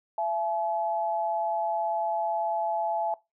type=tone pair together; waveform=sine; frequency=673 / 854.9 Hz; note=E5 / G#5; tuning=+36 / +50 cents; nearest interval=major third; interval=414 cents; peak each=-29 / -28 dBFS; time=0.18-3.14 s; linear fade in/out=2 ms; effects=noise-tail reverb RT60 0.2 s tail -19 dB re dry